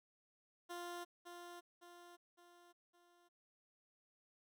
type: tone with echo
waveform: 15% pulse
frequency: 349.2 Hz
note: F4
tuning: in tune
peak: -39 dBFS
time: 0.69-1.05 s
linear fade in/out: 20 ms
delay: 560 ms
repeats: 4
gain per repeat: -6 dB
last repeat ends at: 3.29 s
effects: none